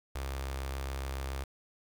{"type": "tone with notch filter", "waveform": "sawtooth", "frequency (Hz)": 67.2, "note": "C2", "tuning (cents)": 47, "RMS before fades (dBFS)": -37, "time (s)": [0.15, 1.44], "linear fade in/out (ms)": 5, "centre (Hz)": 190, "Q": 0.54, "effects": ["9-bit"]}